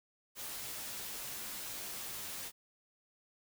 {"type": "noise with comb filter", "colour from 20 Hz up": "white", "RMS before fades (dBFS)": -43, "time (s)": [0.35, 2.52], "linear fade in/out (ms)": 50, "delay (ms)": 12, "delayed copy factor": -0.5, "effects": []}